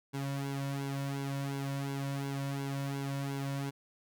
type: tone with flanger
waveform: sawtooth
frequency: 138.59 Hz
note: C#3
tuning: in tune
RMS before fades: -36 dBFS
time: 0.13-3.71 s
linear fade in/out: 20 ms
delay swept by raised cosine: 1.6 to 2.53 ms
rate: 2.8 Hz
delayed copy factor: -0.75
effects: none